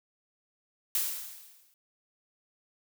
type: noise with exponential decay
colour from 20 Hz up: blue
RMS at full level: -27 dBFS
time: 0.95-1.74 s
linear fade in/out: 1 ms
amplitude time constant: 170 ms
effects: none